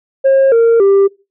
sine tone with pitch steps, 539 / 461.2 / 394.6 Hz, C#5 / A#4 / G4, -49 / -19 / +11 cents, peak -3 dBFS, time 0.24-1.08 s, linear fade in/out 20 ms, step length 280 ms, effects noise-tail reverb RT60 0.3 s tail -25 dB re dry + tanh soft clip ceiling -5 dBFS

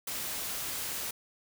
white noise, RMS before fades -36 dBFS, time 0.07-1.11 s, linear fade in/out 5 ms, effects none

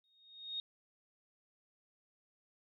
sine tone with exponential growth, 3721 Hz, A#7, 4 cents flat, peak -35 dBFS, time 0.04-0.6 s, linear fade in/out 1 ms, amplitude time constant 120 ms, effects none

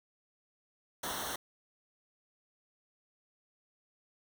pink noise with comb filter, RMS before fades -38 dBFS, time 1.03-1.36 s, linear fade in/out 5 ms, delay 0.41 ms, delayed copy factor -0.85, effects none

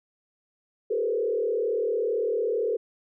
sine tone with frequency modulation, 450 Hz, A4, 39 cents sharp, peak -23 dBFS, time 0.9-2.77 s, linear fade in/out 10 ms, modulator 37.8 Hz, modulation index 1.4, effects none

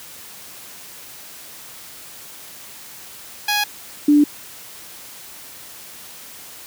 10% pulse / sine tone pair in turn, 830.6 / 293.7 Hz, G#5 / D4, 0 / 0 cents, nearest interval octave + tritone, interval 1800 cents, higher first, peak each -9 dBFS, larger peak neither, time 3.48-3.64 / 4.08-4.24 s, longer neither, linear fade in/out 5 ms, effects white hiss -39 dBFS RMS until 6.66 s + high-pass 60 Hz 12 dB/octave

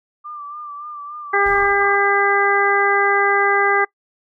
sine tone with vibrato, 1182 Hz, D6, 11 cents sharp, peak -29 dBFS, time 0.24-2.01 s, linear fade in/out 20 ms, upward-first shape sine, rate 3.5 Hz, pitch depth 41 cents each way
harmonic tone, 400.9 Hz, G4, 39 cents sharp, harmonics 1 / 2 / 3 / 4 / 5, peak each -20 / -20 / -20 / -20 / -20 dBFS, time 1.33-3.85 s, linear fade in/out 10 ms
brown noise with exponential decay, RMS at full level -33 dBFS, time 1.46-2.57 s, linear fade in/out 2 ms, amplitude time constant 240 ms
effects noise-tail reverb RT60 0.1 s tail -23 dB re dry

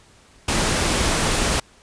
pink noise, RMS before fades -20 dBFS, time 0.48-1.6 s, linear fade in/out 5 ms, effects pink hiss -52 dBFS RMS until 1.82 s + resampled to 22050 Hz

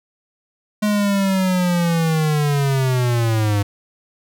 square linear sweep, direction down, 211.7 to 100.1 Hz, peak -16 dBFS, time 0.82-3.63 s, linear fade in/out 10 ms, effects none

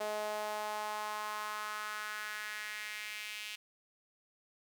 sawtooth tone with high-pass filter sweep, 211.7 Hz, G#3, 33 cents sharp, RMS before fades -40 dBFS, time 0-3.56 s, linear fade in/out 10 ms, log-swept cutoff 590 to 2700 Hz, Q 2.8, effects none

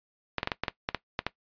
clicks, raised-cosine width 0.3 ms, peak -11 dBFS, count 10, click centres 0.383 / 0.431 / 0.474 / 0.518 / 0.636 / 0.682 / 0.889 / 0.947 / 1.191 / 1.266 s, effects noise-tail reverb RT60 0.1 s tail -18 dB re dry + resampled to 11025 Hz

